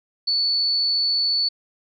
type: tone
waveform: sine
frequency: 4457 Hz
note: C#8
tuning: 9 cents sharp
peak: -18 dBFS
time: 0.27-1.49 s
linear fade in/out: 10 ms
effects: none